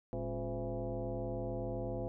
sine tone with frequency modulation, 200.3 Hz, G3, 38 cents sharp, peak -35 dBFS, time 0.13-2.08 s, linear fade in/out 0 ms, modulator 156 Hz, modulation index 3, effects none

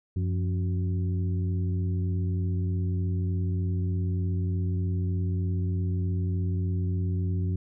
harmonic tone with a mistuned harmonic, 92.8 Hz, F#2, 6 cents sharp, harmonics 1 / 2 / 3 / 4, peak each -25 / -33 / -40 / -42 dBFS, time 0.16-7.56 s, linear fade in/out 5 ms, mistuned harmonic 2, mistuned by -91 cents, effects none

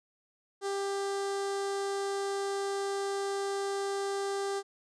sawtooth tone with notch filter, 396 Hz, G4, 18 cents sharp, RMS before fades -33 dBFS, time 0.61-4.63 s, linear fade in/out 50 ms, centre 2500 Hz, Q 1.4, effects resampled to 22050 Hz

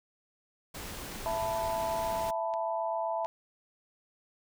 pink noise, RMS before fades -41 dBFS, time 0.74-2.31 s, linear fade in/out 10 ms
click train, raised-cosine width 0.2 ms, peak -30 dBFS, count 4, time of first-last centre 1.12-3.248 s, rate 1.41 Hz
sine chord, E suspended fourth, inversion none, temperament equal with one note detuned, 663.8 / 880 / 987.8 Hz, E5 / A5 / B5, +12 / 0 / 0 cents, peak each -32 / -34 / -37 dBFS, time 1.26-3.26 s, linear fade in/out 0 ms
effects none

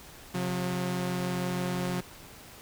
sawtooth tone pair together, 133.76 / 180 Hz, C3 / F#3, +39 / -47 cents, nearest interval perfect fourth, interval 514 cents, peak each -31 / -26 dBFS, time 0.34-2.01 s, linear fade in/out 10 ms, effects pink hiss -49 dBFS RMS until 2.61 s

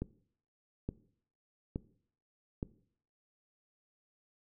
click train, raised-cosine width 3 ms, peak -22 dBFS, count 4, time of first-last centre 0.02-2.629 s, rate 1.15 Hz, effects noise-tail reverb RT60 0.6 s tail -19 dB re dry

